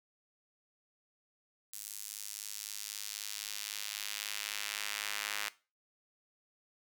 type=tone with high-pass filter sweep; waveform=sawtooth; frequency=103.83 Hz; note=G#2; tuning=in tune; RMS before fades=-41 dBFS; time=1.73-5.49 s; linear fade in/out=0 ms; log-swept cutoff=7900 to 1800 Hz; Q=0.91; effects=noise-tail reverb RT60 0.3 s tail -18 dB re dry